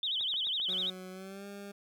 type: tone with vibrato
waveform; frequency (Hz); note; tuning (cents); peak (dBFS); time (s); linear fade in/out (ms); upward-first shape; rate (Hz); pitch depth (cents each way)
sine; 3387; G#7; +33; -30; 0.03-0.9; 2; sine; 12; 210
type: click train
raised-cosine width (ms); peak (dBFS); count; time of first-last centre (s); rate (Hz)
0.5; -36; 5; 0.21-0.729; 7.7
type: tone with pitch glide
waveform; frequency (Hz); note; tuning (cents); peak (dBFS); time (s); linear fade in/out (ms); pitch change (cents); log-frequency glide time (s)
20% pulse; 185.2 to 200.8; F#3 to G3; +2 to +42; -38; 0.68-1.72; 10; +140; 1.11-1.46
effects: 11-bit